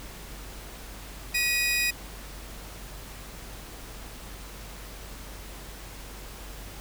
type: tone pair together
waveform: sawtooth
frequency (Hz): 1922.6 / 2489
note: B6 / D#7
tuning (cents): -47 / 0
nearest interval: major third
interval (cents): 447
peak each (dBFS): -27 / -21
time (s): 1.34-1.91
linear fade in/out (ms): 10
effects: added 48 Hz sine -42 dBFS peak until 6.8 s + pink hiss -44 dBFS RMS until 6.8 s